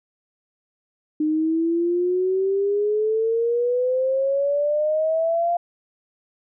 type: exponential sweep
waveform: sine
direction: up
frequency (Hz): 303.9 to 698.5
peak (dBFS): -18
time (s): 1.2-5.57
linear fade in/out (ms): 5
effects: none